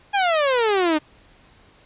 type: exponential sweep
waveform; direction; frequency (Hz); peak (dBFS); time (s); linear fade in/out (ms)
sawtooth; down; 830.6 to 296.9; -13; 0.13-0.99; 20
effects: pink hiss -53 dBFS RMS until 1.85 s + resampled to 8000 Hz